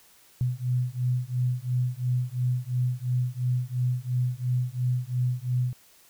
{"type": "beating tone pair", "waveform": "sine", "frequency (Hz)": [123.47, 126.37], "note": ["B2", "B2"], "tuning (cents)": [0, 40], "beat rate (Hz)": 2.9, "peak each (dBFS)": -27, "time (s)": [0.41, 5.73], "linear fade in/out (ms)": 0, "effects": ["white hiss -57 dBFS RMS until 6.09 s"]}